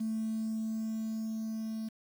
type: tone with level ramp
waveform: triangle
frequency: 220.8 Hz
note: A3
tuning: 6 cents sharp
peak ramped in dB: -27 to -32 dBFS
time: 0-1.89 s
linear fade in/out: 10 ms
effects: tanh soft clip ceiling -28 dBFS + 9-bit